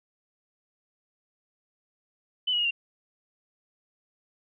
sine tone with pitch steps, 3011 / 2910 / 2870 / 2772 Hz, F#7 / F#7 / F7 / F7, +30 / -29 / +47 / -14 cents, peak -23 dBFS, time 2.47-2.71 s, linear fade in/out 10 ms, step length 60 ms, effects none

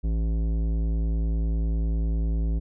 sine tone with tanh clipping, 55 Hz, A1, in tune, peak -24 dBFS, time 0.03-2.6 s, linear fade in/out 20 ms, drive 14 dB, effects none

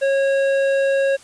triangle tone with hard clipping, 547 Hz, C#5, 23 cents flat, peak -17 dBFS, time 0.01-1.17 s, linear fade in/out 20 ms, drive 14 dB, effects white hiss -46 dBFS RMS until 1.23 s + resampled to 22050 Hz

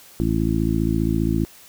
harmonic tone, 55 Hz, A1, in tune, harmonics 1 / 2 / 3 / 4 / 5 / 6, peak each -25 / -25 / -25 / -25 / -25 / -25 dBFS, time 0.2-1.45 s, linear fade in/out 0 ms, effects white hiss -47 dBFS RMS until 1.68 s

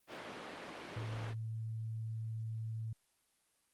pink band-pass noise, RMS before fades -47 dBFS, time 0.07-1.35 s, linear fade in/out 50 ms, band 260 to 3200 Hz, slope 12 dB/octave
sine tone, 111.6 Hz, A2, 25 cents sharp, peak -38 dBFS, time 0.96-2.93 s, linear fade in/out 5 ms
effects white hiss -75 dBFS RMS until 3.73 s + Opus 32 kbps

